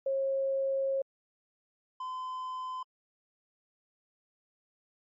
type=tone pair in turn; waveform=sine / triangle; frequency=541 / 1023.3 Hz; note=C#5 / C6; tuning=-42 / -39 cents; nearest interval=major seventh; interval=1103 cents; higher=second; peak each=-27 / -33 dBFS; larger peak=first; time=0.06-1.02 / 2-2.83 s; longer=first; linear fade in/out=5 ms; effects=MP3 32 kbps